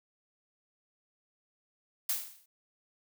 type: noise with exponential decay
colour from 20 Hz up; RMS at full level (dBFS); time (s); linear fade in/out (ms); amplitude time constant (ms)
blue; -28; 2.09-2.46; 5; 80
effects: none